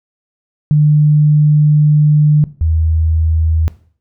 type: tone pair in turn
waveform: sine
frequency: 150 / 80.15 Hz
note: D3 / E2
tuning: +37 / -48 cents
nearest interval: major seventh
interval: 1085 cents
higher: first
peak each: -6 / -10 dBFS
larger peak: first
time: 0.71-2.44 / 2.61-3.68 s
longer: first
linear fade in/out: 0 ms
effects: noise-tail reverb RT60 0.5 s tail -17 dB re dry